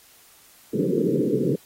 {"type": "band-pass noise", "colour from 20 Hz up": "white", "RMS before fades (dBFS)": -22, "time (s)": [0.73, 1.56], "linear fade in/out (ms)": 10, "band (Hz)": [130, 490], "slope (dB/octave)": 96, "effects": ["white hiss -53 dBFS RMS until 1.65 s", "AAC 48 kbps"]}